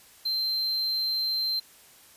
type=tone; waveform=triangle; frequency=4127 Hz; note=C8; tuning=25 cents flat; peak=-24 dBFS; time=0.25-1.6 s; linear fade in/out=10 ms; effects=white hiss -54 dBFS RMS until 2.16 s + resampled to 32000 Hz